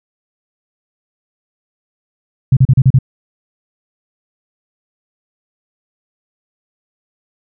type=tone bursts; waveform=sine; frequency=130.81 Hz; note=C3; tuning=in tune; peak=-4 dBFS; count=6; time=2.52-2.988 s; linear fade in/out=5 ms; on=48 ms; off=36 ms; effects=none